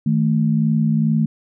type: tone pair together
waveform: sine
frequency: 157.51 / 219.9 Hz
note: D#3 / A3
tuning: +22 / -1 cents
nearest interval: tritone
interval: 577 cents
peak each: -17 dBFS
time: 0.06-1.26 s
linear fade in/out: 5 ms
effects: none